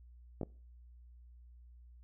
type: clicks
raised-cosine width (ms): 2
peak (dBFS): -24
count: 2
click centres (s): 0.413 / 0.432
effects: noise-tail reverb RT60 0.4 s tail -23 dB re dry + added 60 Hz sine -54 dBFS peak until 2.03 s